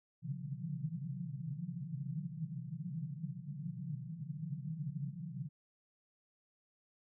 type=band-pass noise; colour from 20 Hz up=pink; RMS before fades=-42 dBFS; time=0.22-5.49 s; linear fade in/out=20 ms; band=130 to 180 Hz; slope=96 dB/octave; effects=none